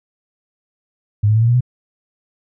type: tone with pitch steps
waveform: sine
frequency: 103.83 / 107.74 / 111.8 / 116.01 / 120.38 / 124.91 Hz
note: G#2 / A2 / A2 / A#2 / B2 / B2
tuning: 0 / -36 / +28 / -8 / -44 / +20 cents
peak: -10 dBFS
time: 1.23-1.608 s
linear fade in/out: 10 ms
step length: 63 ms
effects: none